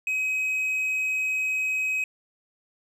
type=tone; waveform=triangle; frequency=2535 Hz; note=D#7; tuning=32 cents sharp; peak=-22 dBFS; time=0.07-2.04 s; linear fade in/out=2 ms; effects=resampled to 32000 Hz

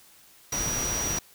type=tone in noise; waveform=sine; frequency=5790 Hz; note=F#8; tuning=38 cents flat; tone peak=-28 dBFS; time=0.52-1.19 s; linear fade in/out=5 ms; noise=pink; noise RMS=-32 dBFS; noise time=0.52-1.19 s; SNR=+1 dB; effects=white hiss -55 dBFS RMS until 1.34 s

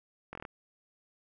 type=slowing click train; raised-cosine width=0.5 ms; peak=-26 dBFS; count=6; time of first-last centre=0.33-0.452 s; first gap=22 ms; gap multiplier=1.05; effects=none

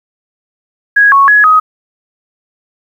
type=tone with pitch steps; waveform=sine; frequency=1657 / 1106 / 1682 / 1259 Hz; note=G#6 / C#6 / G#6 / D#6; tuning=-4 / -4 / +22 / +20 cents; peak=-3 dBFS; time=0.96-1.6 s; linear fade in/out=10 ms; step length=160 ms; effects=7-bit

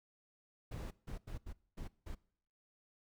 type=noise bursts at uneven times; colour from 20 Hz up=brown; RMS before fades=-44 dBFS; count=6; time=0.71-0.91 / 1.07-1.18 / 1.27-1.38 / 1.46-1.53 / 1.77-1.88 / 2.06-2.15 s; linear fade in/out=10 ms; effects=noise-tail reverb RT60 0.6 s tail -22 dB re dry

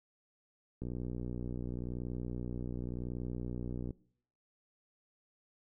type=click train; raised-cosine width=3 ms; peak=-27 dBFS; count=189; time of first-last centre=0.82-3.907 s; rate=60.9 Hz; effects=noise-tail reverb RT60 0.6 s tail -21 dB re dry

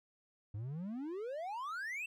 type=exponential sweep; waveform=triangle; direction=up; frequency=98 to 2733 Hz; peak=-37 dBFS; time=0.54-2.06 s; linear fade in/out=5 ms; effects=none

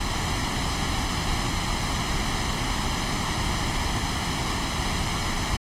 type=noise with comb filter; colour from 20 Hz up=pink; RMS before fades=-26 dBFS; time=0-5.57 s; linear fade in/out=10 ms; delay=0.98 ms; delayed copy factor=+0.65; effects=low-pass 7000 Hz 12 dB/octave + AAC 64 kbps

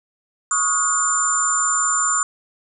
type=tone cluster; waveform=sine; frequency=1110 / 1255 / 1433 / 7180 / 8100 Hz; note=C#6 / D#6 / F6 / A8 / B8; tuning=+2 / +15 / +44 / +34 / +43 cents; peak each=-26 / -24 / -27 / -19 / -25 dBFS; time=0.51-2.23 s; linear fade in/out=2 ms; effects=none

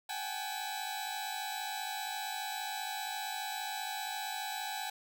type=tone cluster; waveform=sawtooth; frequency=750 / 801 / 856 / 3938 Hz; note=F#5 / G5 / A5 / B7; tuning=+23 / +37 / -48 / -6 cents; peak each=-39 / -38 / -38 / -40 dBFS; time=0.09-4.9 s; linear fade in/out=5 ms; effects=none

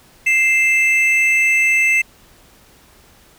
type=tone pair together; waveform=triangle; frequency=2093 / 2637 Hz; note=C7 / E7; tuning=0 / 0 cents; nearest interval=major third; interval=400 cents; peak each=-13 dBFS; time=0.26-2.02 s; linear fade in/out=10 ms; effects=pink hiss -49 dBFS RMS until 3.38 s

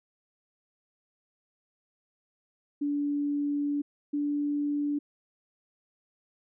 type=tone pair in turn; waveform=sine; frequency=288.8 / 290.8 Hz; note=D4 / D4; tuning=-29 / -17 cents; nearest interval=unison; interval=12 cents; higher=second; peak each=-26 dBFS; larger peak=neither; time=2.81-3.82 / 4.13-4.99 s; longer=first; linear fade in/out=10 ms; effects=none

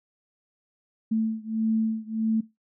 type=beating tone pair; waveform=sine; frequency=220.8 / 222.4 Hz; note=A3 / A3; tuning=+6 / +19 cents; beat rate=1.6 Hz; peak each=-26 / -27 dBFS; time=1.11-2.41 s; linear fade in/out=10 ms; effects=noise-tail reverb RT60 0.2 s tail -18 dB re dry

